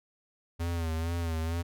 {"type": "tone with vibrato", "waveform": "square", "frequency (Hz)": 82.9, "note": "E2", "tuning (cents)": 10, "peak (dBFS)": -30, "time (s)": [0.59, 1.63], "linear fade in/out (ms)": 20, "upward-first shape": "sine", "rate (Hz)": 2.2, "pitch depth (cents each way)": 59, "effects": []}